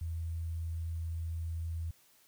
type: tone with sample-and-hold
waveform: sine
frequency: 82.41 Hz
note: E2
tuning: in tune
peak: -34 dBFS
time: 0.01-1.91 s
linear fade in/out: 5 ms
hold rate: 8820 Hz
effects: white hiss -65 dBFS RMS until 2.27 s